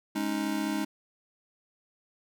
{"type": "chord", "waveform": "square", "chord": "Ab suspended fourth", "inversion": "none", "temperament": "just", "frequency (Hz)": [207.7, 276.9, 311.5], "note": ["Ab3", "Db4", "Eb4"], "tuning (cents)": [0, -2, 2], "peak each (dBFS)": [-34, -35, -32], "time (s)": [0.15, 0.85], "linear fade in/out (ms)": 10, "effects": []}